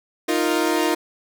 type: chord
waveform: sawtooth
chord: Eb suspended second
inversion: none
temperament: equal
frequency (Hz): 311.1 / 349.2 / 466.2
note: Eb4 / F4 / Bb4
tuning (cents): 0 / 0 / 0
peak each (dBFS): -18 / -18 / -22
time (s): 0.28-0.95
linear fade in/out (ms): 10
effects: none

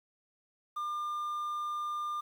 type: tone with quantisation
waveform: triangle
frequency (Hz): 1200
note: D6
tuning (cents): +37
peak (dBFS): -31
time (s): 0.76-2.21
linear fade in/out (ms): 10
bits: 10
effects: none

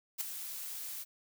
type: noise with ADSR envelope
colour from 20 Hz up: blue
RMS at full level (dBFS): -32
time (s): 0.18-1.05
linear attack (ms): 30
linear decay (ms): 6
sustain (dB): -10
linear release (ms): 35
effects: none

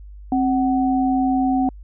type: tone pair together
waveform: sine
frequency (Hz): 264.7 / 748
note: C4 / F#5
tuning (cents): +20 / +19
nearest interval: octave + tritone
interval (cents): 1799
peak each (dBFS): -17 / -21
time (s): 0.32-1.69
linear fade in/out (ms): 2
effects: added 50 Hz sine -36 dBFS peak until 1.83 s

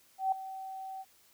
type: tone with ADSR envelope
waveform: sine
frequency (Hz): 766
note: G5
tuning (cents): -40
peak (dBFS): -24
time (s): 0.18-1.05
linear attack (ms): 140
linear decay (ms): 5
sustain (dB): -15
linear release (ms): 45
effects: white hiss -64 dBFS RMS until 1.33 s

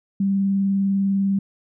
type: tone with vibrato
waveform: sine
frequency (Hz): 196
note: G3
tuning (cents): 0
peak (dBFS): -17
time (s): 0.2-1.39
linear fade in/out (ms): 5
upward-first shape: sine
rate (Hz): 20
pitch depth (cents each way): 23
effects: none

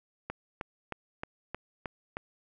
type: click train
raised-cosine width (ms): 0.5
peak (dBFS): -20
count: 7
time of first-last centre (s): 0.3-2.169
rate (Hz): 3.21
effects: none

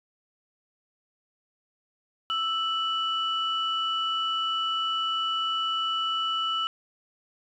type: tone pair together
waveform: sine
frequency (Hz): 1318.5 / 2960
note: E6 / F#7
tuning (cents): 0 / 0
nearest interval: octave + major second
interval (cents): 1400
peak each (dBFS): -27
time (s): 2.3-6.67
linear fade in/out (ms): 0
effects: tanh soft clip ceiling -18 dBFS

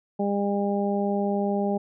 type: harmonic tone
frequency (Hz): 201.4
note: G3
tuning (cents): +47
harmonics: 1 / 2 / 3 / 4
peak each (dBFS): -25 / -28 / -30 / -31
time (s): 0.19-1.78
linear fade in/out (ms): 10
effects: none

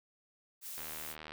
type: noise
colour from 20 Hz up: blue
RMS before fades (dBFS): -44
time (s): 0.61-1.16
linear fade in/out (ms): 50
type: click train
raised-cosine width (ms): 0.3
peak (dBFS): -29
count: 43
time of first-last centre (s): 0.78-1.32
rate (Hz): 77.8
effects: none

